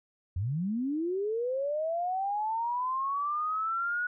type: linear sweep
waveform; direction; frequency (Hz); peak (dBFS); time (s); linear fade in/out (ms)
sine; up; 81 to 1469; -28; 0.36-4.07; 5
effects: none